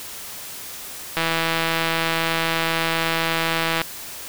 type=click train; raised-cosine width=0.3 ms; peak=-5 dBFS; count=435; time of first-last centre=1.17-3.816 s; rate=164 Hz; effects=white hiss -35 dBFS RMS until 4.28 s